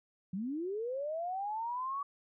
sine linear sweep, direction up, 174.6 to 1143 Hz, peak -34 dBFS, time 0.33-2.03 s, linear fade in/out 5 ms, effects none

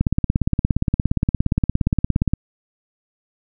click train, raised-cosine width 5 ms, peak -4 dBFS, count 41, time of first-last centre 0.01-2.336 s, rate 17.2 Hz, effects none

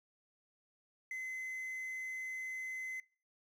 triangle tone with quantisation, 2046 Hz, C7, 39 cents flat, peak -37 dBFS, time 1.11-3 s, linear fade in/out 2 ms, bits 11, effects noise-tail reverb RT60 0.4 s tail -24 dB re dry

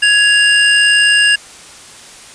square tone pair together, 1668.2 / 2800 Hz, G#6 / F7, +7 / +4 cents, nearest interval major sixth, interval 897 cents, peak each -11 dBFS, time 0.02-1.36 s, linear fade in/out 10 ms, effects white hiss -36 dBFS RMS until 2.34 s + resampled to 22050 Hz

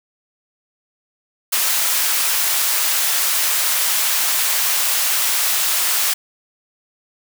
white high-pass noise, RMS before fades -18 dBFS, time 1.52-6.14 s, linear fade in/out 10 ms, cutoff 800 Hz, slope 12 dB/octave, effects none

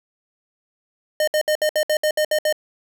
square tone bursts, 611 Hz, D#5, 32 cents flat, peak -17 dBFS, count 10, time 1.2-2.526 s, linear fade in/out 2 ms, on 75 ms, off 64 ms, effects none

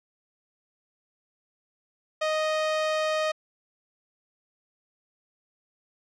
sawtooth tone, 622.3 Hz, D#5, in tune, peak -20 dBFS, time 2.21-3.32 s, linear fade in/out 10 ms, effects low-pass 5000 Hz 12 dB/octave

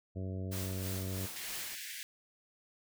harmonic tone, 94.2 Hz, F#2, 32 cents sharp, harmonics 1 / 2 / 3 / 4 / 5 / 6 / 7, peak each -37 / -43 / -47 / -49 / -51 / -53 / -54 dBFS, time 0.15-1.27 s, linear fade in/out 20 ms
white noise with tremolo, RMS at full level -42 dBFS, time 0.51-1.76 s, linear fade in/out 20 ms, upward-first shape sine, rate 3.1 Hz, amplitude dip 45%
pink high-pass noise, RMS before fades -44 dBFS, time 1.36-2.03 s, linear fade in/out 0 ms, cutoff 1600 Hz, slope 96 dB/octave
effects none

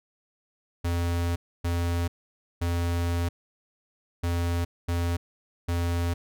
square tone bursts at uneven times, 86 Hz, F2, 26 cents flat, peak -25 dBFS, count 6, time 0.84-1.36 / 1.64-2.08 / 2.61-3.29 / 4.23-4.65 / 4.88-5.17 / 5.68-6.14 s, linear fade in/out 10 ms, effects none

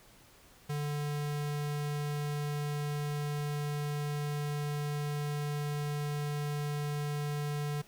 square tone, 146.83 Hz, D3, in tune, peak -33 dBFS, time 0.69-7.82 s, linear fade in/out 10 ms, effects pink hiss -59 dBFS RMS until 7.87 s

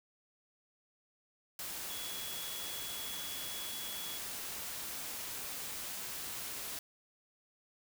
sine tone in noise, 3366 Hz, G#7, 23 cents sharp, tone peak -45 dBFS, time 1.9-4.18 s, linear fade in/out 2 ms, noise white, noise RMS -42 dBFS, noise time 1.59-6.79 s, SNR -6 dB, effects none

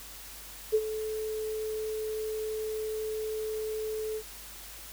sine tone with ADSR envelope, 434.1 Hz, A4, 23 cents flat, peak -19 dBFS, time 0.72-4.23 s, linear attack 27 ms, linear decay 54 ms, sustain -12 dB, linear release 65 ms, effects added 50 Hz sine -52 dBFS peak until 4.92 s + white hiss -46 dBFS RMS until 4.92 s

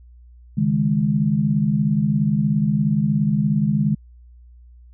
sine chord, C# suspended second, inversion none, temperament equal, 138.59 / 155.56 / 207.7 Hz, C#3 / D#3 / G#3, 0 / 0 / 0 cents, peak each -23 / -20 / -19 dBFS, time 0.57-3.95 s, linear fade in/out 10 ms, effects added 60 Hz sine -43 dBFS peak until 4.93 s

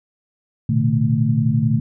sine tone cluster, 114.8 / 126.2 / 150.7 / 221.8 Hz, A#2 / B2 / D3 / A3, -26 / +38 / +45 / +14 cents, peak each -20 dBFS, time 0.69-1.8 s, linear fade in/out 5 ms, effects none

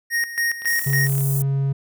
square tone with tremolo, 1864.7 Hz, A#6, in tune, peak -19 dBFS, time 0.1-1.09 s, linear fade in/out 50 ms, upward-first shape square, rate 3.6 Hz, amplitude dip 75%
click train, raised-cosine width 0.3 ms, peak -25 dBFS, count 22, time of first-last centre 0.62-1.208 s, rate 35.7 Hz
white high-pass noise, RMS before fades -28 dBFS, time 0.67-1.42 s, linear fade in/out 2 ms, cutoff 8400 Hz, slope 24 dB/octave
triangle tone, 137.4 Hz, C#3, 15 cents flat, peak -16 dBFS, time 0.86-1.73 s, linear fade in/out 10 ms
effects none

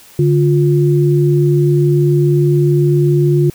sine tone pair together, 145.2 / 352.4 Hz, D3 / F4, -19 / +16 cents, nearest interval octave + minor third, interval 1535 cents, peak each -10 / -13 dBFS, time 0.19-3.5 s, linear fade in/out 2 ms, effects white hiss -42 dBFS RMS until 3.54 s

